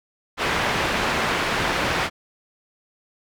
white low-pass noise, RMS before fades -23 dBFS, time 0.37-2.1 s, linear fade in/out 50 ms, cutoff 2100 Hz, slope 12 dB/octave, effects none

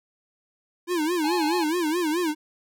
square tone with vibrato, 329.6 Hz, E4, in tune, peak -23 dBFS, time 0.87-2.35 s, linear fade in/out 50 ms, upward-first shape sine, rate 4.7 Hz, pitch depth 160 cents each way
harmonic tone, 847 Hz, G#5, 34 cents sharp, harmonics 1 / 3 / 5, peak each -27 / -39 / -35 dBFS, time 1.24-1.64 s, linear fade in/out 5 ms
effects none

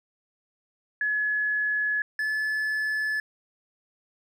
sine / triangle tone pair in turn, 1700 / 1726.7 Hz, G#6 / A6, +40 / -33 cents, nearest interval unison, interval 27 cents, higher second, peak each -23 dBFS, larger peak neither, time 1.01-2.02 / 2.19-3.2 s, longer neither, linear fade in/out 2 ms, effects none

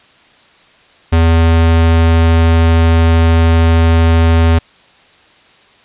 square tone, 82.41 Hz, E2, in tune, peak -7 dBFS, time 1.12-4.59 s, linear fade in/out 10 ms, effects white hiss -46 dBFS RMS until 5.84 s + resampled to 8000 Hz

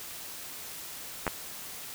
clicks, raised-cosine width 0.5 ms, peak -13 dBFS, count 2, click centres 1.267 / 1.278 s, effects white hiss -42 dBFS RMS until 1.94 s

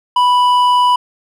triangle tone with hard clipping, 987.8 Hz, B5, in tune, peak -10 dBFS, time 0.16-0.96 s, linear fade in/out 5 ms, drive 10 dB, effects none

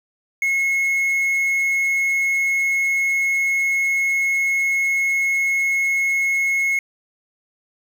triangle tone with quantisation, 2174 Hz, C#7, 34 cents flat, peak -15 dBFS, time 0.42-6.79 s, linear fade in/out 2 ms, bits 7, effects none

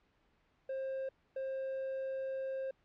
triangle tone bursts at uneven times, 532 Hz, C5, 29 cents sharp, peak -34 dBFS, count 2, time 0.69-1.09 / 1.36-2.71 s, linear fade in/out 5 ms, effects pink hiss -73 dBFS RMS until 2.84 s + low-pass 3000 Hz 12 dB/octave

